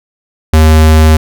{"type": "tone", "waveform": "square", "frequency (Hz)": 78.5, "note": "D#2", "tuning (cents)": 16, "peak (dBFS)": -3, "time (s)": [0.53, 1.17], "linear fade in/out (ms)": 5, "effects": []}